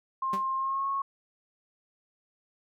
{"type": "tone with pitch glide", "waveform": "sine", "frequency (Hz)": [1061, 1097.1], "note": ["C6", "C#6"], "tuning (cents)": [24, -18], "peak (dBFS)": -27, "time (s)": [0.22, 1.02], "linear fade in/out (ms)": 5, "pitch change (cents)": 58, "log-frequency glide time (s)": [0.56, 0.88]}
{"type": "tone with exponential decay", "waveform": "sawtooth", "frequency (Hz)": 195.3, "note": "G3", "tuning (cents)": -6, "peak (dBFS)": -27, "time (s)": [0.33, 0.45], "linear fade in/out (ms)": 5, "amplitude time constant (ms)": 26}
{"effects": []}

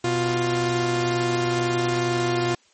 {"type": "tone pair together", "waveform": "sawtooth", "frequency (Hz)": [124.4, 351], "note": ["B2", "F4"], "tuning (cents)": [13, 9], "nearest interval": "octave + tritone", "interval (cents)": 1796, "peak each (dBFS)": [-22, -18], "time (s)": [0.04, 2.55], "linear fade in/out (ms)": 5, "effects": ["white hiss -59 dBFS RMS until 2.73 s", "MP3 32 kbps"]}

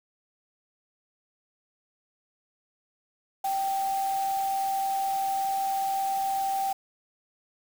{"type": "tone in noise", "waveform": "sine", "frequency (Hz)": 780, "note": "G5", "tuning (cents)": -9, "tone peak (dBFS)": -25, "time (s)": [3.44, 6.73], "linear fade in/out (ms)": 5, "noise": "white", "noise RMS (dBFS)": -41, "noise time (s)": [3.44, 6.73], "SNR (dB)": 13, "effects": []}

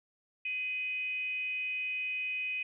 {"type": "tone with frequency modulation", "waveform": "sine", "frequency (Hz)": 2505, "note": "D#7", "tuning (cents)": 11, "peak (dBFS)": -32, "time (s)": [0.45, 2.63], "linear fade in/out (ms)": 5, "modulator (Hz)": 460, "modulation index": 0.3, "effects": []}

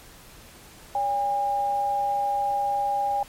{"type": "tone pair together", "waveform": "sine", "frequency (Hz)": [570, 809.8], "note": ["C#5", "G#5"], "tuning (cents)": [48, -44], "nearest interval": "tritone", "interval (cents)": 608, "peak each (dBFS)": [-33, -22], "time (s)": [0.95, 3.23], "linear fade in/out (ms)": 2, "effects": ["pink hiss -48 dBFS RMS until 3.28 s", "MP3 64 kbps"]}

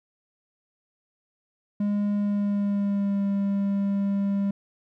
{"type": "tone with pitch glide", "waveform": "triangle", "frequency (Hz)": [205, 199.05], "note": ["G#3", "G3"], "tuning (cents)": [-22, 27], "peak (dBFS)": -20, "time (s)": [1.8, 4.51], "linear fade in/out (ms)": 5, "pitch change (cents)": -51, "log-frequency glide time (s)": [2.16, 3.24], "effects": []}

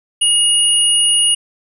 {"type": "tone pair together", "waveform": "sine", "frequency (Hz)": [2876, 9637], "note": ["F#7", "D9"], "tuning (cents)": [-50, 44], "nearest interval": "octave + major sixth", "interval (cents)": 2094, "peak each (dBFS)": -13, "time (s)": [0.21, 1.35], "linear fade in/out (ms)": 10, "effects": []}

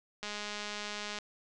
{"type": "click train", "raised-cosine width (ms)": 0.2, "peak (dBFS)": -22, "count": 200, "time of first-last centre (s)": [0.23, 1.187], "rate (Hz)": 208, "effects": ["resampled to 22050 Hz"]}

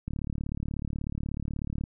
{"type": "click train", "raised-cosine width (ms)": 5, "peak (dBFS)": -20, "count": 65, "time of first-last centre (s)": [0.08, 1.838], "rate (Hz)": 36.4, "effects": []}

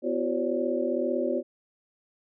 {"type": "tone cluster", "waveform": "sine", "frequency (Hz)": [251.4, 342, 377.7, 536, 578], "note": ["B3", "F4", "F#4", "C5", "D5"], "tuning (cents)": [31, -36, 36, 42, -28], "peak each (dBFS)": -31, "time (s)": [0.02, 1.43], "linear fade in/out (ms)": 50, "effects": []}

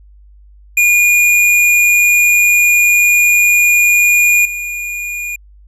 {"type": "tone with level steps", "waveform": "square", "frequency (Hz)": 2433, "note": "D#7", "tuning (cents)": -39, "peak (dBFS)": [-8, -20], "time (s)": [0.77, 5.36], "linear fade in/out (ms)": 5, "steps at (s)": 4.45, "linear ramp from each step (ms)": 5, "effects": ["added 50 Hz sine -39 dBFS peak until 5.67 s", "resampled to 32000 Hz"]}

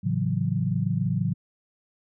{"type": "chord", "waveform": "sine", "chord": "F# minor seventh", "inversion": "first", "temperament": "equal", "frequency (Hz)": [110, 138.59, 164.81, 185], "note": ["A2", "C#3", "E3", "F#3"], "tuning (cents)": [0, 0, 0, 0], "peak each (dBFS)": -28, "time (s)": [0.03, 1.34], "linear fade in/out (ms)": 20, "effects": []}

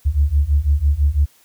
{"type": "beating tone pair", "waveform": "sine", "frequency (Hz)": [69.3, 75.3], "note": ["C#2", "D2"], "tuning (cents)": [0, 44], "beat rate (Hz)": 6, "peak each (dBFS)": [-16, -15], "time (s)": [0.05, 1.26], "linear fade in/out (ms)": 20, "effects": ["tanh soft clip ceiling -5 dBFS", "white hiss -54 dBFS RMS until 1.44 s"]}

